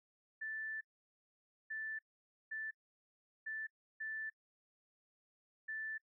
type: tone bursts at uneven times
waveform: sine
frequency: 1760 Hz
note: A6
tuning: in tune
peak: -40 dBFS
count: 6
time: 0.41-0.81 / 1.7-1.99 / 2.51-2.71 / 3.46-3.67 / 4-4.3 / 5.68-5.98 s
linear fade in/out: 10 ms
effects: noise-tail reverb RT60 0.1 s tail -23 dB re dry